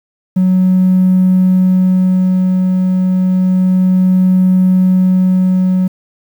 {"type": "tone with tremolo", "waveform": "triangle", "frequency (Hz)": 185, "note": "F#3", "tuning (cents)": 0, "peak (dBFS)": -3, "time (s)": [0.36, 5.88], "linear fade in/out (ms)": 10, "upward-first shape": "sine", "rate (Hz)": 0.3, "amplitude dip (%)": 35, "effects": ["tanh soft clip ceiling -3 dBFS", "7-bit"]}